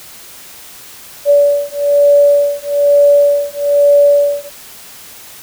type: beating tone pair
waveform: sine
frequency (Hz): 574 / 575.1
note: D5 / D5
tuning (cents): -40 / -36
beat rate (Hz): 1.1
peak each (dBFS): -10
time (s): 1.25-4.5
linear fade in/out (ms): 50
effects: white hiss -35 dBFS RMS until 5.42 s